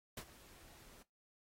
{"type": "noise with ADSR envelope", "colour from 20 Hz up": "pink", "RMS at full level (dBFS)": -44, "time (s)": [0.17, 1.03], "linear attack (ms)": 4, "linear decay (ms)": 67, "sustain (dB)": -17, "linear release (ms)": 10, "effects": ["noise-tail reverb RT60 0.2 s tail -20 dB re dry", "AAC 48 kbps"]}